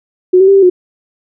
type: tone with pitch steps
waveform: sine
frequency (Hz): 366.3 / 382.3 / 393.5 / 390.8 / 362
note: F#4 / G4 / G4 / G4 / F#4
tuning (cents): -17 / -43 / +7 / -5 / -38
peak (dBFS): -3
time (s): 0.33-0.7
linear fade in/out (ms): 10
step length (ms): 74
effects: none